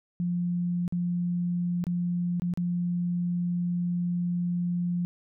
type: tone with dropouts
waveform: sine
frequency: 175.4 Hz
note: F3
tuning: 8 cents sharp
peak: -25 dBFS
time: 0.2-5.05 s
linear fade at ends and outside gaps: 0 ms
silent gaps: 0.879-0.924 / 1.84-1.868 / 2.398-2.42 / 2.538-2.574 s
effects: none